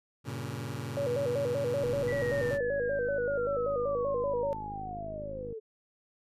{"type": "chord", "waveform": "sawtooth", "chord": "G diminished", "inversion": "none", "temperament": "just", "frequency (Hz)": [98, 117.6, 141.12], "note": ["G2", "Bb2", "Db3"], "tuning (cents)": [0, 16, 31], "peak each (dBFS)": [-38, -34, -35], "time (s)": [0.24, 2.59], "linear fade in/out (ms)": 50}
{"type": "tone with vibrato", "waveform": "sine", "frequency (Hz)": 523.3, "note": "C5", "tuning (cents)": 0, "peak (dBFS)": -28, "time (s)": [0.97, 4.53], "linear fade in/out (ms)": 0, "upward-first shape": "square", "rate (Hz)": 5.2, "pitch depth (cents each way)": 130}
{"type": "click train", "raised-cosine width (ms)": 3, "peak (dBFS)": -31, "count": 193, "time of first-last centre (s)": [1.84, 5.525], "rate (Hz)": 52.1}
{"type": "linear sweep", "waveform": "sine", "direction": "down", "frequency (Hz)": [1975.5, 426.8], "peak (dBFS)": -37, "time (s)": [2.07, 5.6], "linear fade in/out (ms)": 20}
{"effects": ["resampled to 32000 Hz"]}